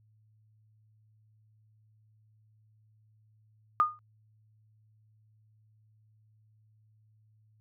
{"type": "tone with exponential decay", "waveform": "sine", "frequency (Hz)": 1224, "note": "D#6", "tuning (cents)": -29, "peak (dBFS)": -17, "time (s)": [3.8, 3.99], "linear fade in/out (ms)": 0, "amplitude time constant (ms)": 41, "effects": ["added 108 Hz sine -62 dBFS peak until 7.6 s"]}